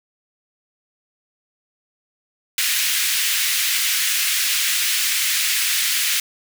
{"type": "high-pass noise", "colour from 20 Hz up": "pink", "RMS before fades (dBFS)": -20, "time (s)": [2.58, 6.2], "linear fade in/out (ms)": 2, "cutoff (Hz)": 1900, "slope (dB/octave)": 24, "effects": []}